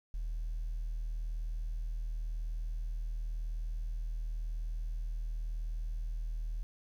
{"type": "tone", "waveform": "sine", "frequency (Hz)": 39.53, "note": "D#1", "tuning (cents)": 28, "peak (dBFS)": -32, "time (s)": [0.14, 6.63], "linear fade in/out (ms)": 0, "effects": ["tanh soft clip ceiling -32 dBFS", "11-bit"]}